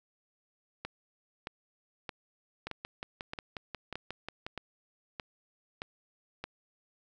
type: two click trains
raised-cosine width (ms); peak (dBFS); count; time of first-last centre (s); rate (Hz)
0.3; -22 / -21; 11 / 10; 2.67-4.465 / 0.85-6.44; 5.57 / 1.61
effects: none